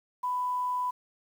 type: tone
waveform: sine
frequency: 995 Hz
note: B5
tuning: 13 cents sharp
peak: -27 dBFS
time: 0.23-0.91 s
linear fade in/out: 10 ms
effects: 9-bit